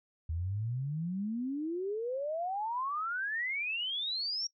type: exponential sweep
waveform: sine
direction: up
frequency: 77.78 to 5670 Hz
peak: -32 dBFS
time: 0.29-4.47 s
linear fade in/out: 5 ms
effects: noise-tail reverb RT60 0.1 s tail -21 dB re dry